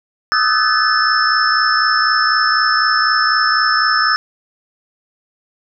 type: tone cluster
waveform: sine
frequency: 1238 / 1302 / 1511 / 1730 / 5270 Hz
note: D#6 / E6 / F#6 / A6 / E8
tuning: -9 / -22 / +36 / -30 / -1 cents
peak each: -18 dBFS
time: 0.32-4.16 s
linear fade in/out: 0 ms
effects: none